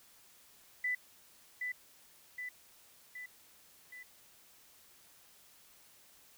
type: tone with echo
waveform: sine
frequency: 1992 Hz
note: B6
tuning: 14 cents sharp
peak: -31 dBFS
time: 0.84-0.95 s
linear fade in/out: 5 ms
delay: 770 ms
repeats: 4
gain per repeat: -4 dB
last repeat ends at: 4.03 s
effects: white hiss -62 dBFS RMS until 6.37 s